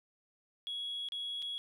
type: tone with dropouts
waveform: sine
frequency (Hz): 3338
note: G#7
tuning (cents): +8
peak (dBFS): -35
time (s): 0.67-1.58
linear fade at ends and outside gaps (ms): 0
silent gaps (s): 1.087-1.121 / 1.421-1.425
effects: tanh soft clip ceiling -33 dBFS + 12-bit